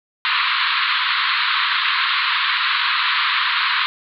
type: band-pass noise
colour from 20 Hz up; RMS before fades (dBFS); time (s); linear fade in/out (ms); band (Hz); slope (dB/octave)
pink; -19; 0.25-3.86; 0; 1000 to 4300; 96
effects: none